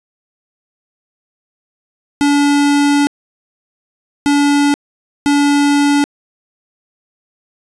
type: tone bursts at uneven times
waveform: square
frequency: 286.9 Hz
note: D4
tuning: 40 cents flat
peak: -10 dBFS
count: 3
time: 2.21-3.07 / 4.26-4.74 / 5.26-6.04 s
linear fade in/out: 0 ms
effects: resampled to 24000 Hz + 8-bit